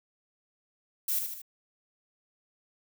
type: noise with echo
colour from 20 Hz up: violet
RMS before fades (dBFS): -29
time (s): 1.08-1.19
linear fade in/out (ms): 5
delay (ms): 76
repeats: 3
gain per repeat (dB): -5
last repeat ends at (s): 1.418
effects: none